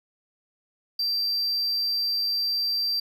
triangle tone, 4699 Hz, D8, in tune, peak -22 dBFS, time 0.99-3 s, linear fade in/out 5 ms, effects none

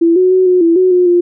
sine tone with pitch steps, 334.9 / 368.2 / 372.4 / 363.6 / 334.1 / 369.9 / 360 / 350.4 Hz, E4 / F#4 / F#4 / F#4 / E4 / F#4 / F#4 / F4, +27 / -8 / +11 / -30 / +23 / 0 / -47 / +6 cents, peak -6 dBFS, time 0.01-1.21 s, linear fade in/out 10 ms, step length 150 ms, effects none

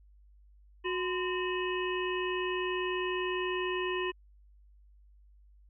harmonic tone with a mistuned harmonic, 365.9 Hz, F#4, 19 cents flat, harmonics 1 / 3 / 5 / 7 / 8, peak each -32 / -37 / -39 / -40 / -41 dBFS, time 0.84-4.12 s, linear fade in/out 20 ms, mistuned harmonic 3, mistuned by -120 cents, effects added 50 Hz sine -56 dBFS peak until 5.69 s

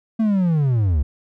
triangle linear sweep, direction down, 227.5 to 64.8 Hz, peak -13 dBFS, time 0.19-1.03 s, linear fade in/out 10 ms, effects none

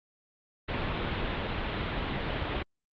pink low-pass noise, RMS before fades -32 dBFS, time 0.68-2.63 s, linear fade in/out 10 ms, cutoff 3700 Hz, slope 48 dB/octave, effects Opus 24 kbps

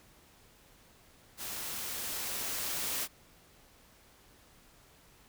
white noise with level ramp, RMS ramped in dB -40 to -34 dBFS, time 1.37-3.08 s, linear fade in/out 50 ms, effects pink hiss -61 dBFS RMS until 5.28 s

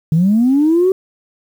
sine linear sweep, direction up, 150.9 to 385.5 Hz, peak -8 dBFS, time 0.12-0.92 s, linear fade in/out 2 ms, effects tanh soft clip ceiling -5 dBFS + 7-bit

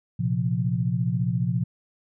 sine chord, Bb suspended second, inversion none, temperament just, 116.54 / 131.11 / 174.81 Hz, Bb2 / C3 / F3, 0 / +4 / +2 cents, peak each -26 dBFS, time 0.19-1.64 s, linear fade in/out 10 ms, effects none

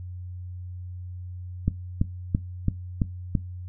click train, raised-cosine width 5 ms, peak -9 dBFS, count 6, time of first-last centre 1.68-3.352 s, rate 2.99 Hz, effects noise-tail reverb RT60 0.2 s tail -18 dB re dry + added 90 Hz sine -34 dBFS peak until 3.68 s

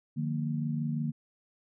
sine tone cluster, 150.7 / 176.5 / 231.1 Hz, D3 / F3 / A#3, +45 / +19 / -15 cents, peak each -31 / -39 / -33 dBFS, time 0.16-1.12 s, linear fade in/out 20 ms, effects none

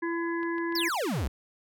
harmonic tone, 336.8 Hz, E4, 37 cents sharp, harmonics 1 / 3 / 5 / 6, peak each -29 / -36 / -36 / -43 dBFS, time 0.02-0.89 s, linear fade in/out 10 ms
clicks, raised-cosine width 0.3 ms, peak -31 dBFS, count 7, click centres 0.431 / 0.582 / 0.724 / 0.758 / 0.834 / 0.9 / 0.943 s
square exponential sweep, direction down, 5588 to 53.5 Hz, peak -28 dBFS, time 0.75-1.28 s, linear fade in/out 5 ms
effects none

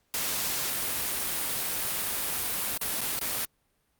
white noise with dropouts, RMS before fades -30 dBFS, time 0.14-3.45 s, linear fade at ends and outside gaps 1 ms, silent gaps 2.776-2.812 / 3.008-3.014 / 3.191-3.212 s, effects pink hiss -72 dBFS RMS until 3.99 s + Opus 48 kbps

